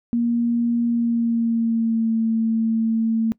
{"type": "tone with pitch glide", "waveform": "sine", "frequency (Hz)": [235.7, 224.8], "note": ["A#3", "A3"], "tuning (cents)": [19, 37], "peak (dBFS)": -17, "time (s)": [0.13, 3.32], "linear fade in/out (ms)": 0, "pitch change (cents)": -82, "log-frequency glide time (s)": [0.86, 2.12], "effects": ["noise-tail reverb RT60 0.1 s tail -22 dB re dry"]}